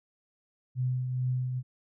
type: tone with tremolo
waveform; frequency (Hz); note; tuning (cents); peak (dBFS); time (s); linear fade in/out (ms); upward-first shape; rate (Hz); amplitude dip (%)
sine; 127; B2; +49; -25; 0.75-1.63; 50; triangle; 2.3; 45
effects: none